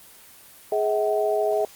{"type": "tone cluster", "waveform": "sine", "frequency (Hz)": [418.4, 643, 756], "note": ["G#4", "E5", "F#5"], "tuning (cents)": [13, -43, 37], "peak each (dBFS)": [-23, -23, -28], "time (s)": [0.72, 1.65], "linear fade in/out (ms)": 2, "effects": ["white hiss -48 dBFS RMS until 1.75 s", "Opus 24 kbps"]}